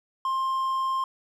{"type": "tone", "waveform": "triangle", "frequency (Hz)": 1057, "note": "C6", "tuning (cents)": 17, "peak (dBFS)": -22, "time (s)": [0.25, 1.04], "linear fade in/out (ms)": 2, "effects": []}